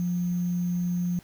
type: tone with sample-and-hold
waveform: sine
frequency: 176.5 Hz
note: F3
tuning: 19 cents sharp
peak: -24 dBFS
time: 0-1.19 s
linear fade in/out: 0 ms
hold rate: 6300 Hz
effects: pink hiss -55 dBFS RMS until 1.23 s